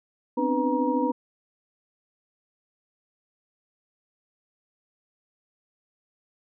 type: tone cluster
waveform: sine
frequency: 254.1 / 267.5 / 300.6 / 495.1 / 946 Hz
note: B3 / C4 / D4 / B4 / A#5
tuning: +49 / +38 / +40 / +4 / +25 cents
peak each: -28 dBFS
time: 0.37-1.12 s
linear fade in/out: 10 ms
effects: none